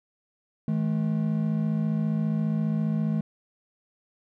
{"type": "tone pair together", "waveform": "triangle", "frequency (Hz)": [159.6, 214.4], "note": ["D#3", "A3"], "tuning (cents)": [44, -45], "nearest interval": "perfect fourth", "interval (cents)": 511, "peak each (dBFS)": -24, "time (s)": [0.68, 3.21], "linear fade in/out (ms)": 2, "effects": []}